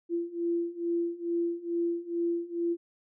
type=beating tone pair; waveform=sine; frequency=340 / 342.3 Hz; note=F4 / F4; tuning=-46 / -35 cents; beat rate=2.3 Hz; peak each=-32 / -30 dBFS; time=0.09-2.77 s; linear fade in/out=50 ms; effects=none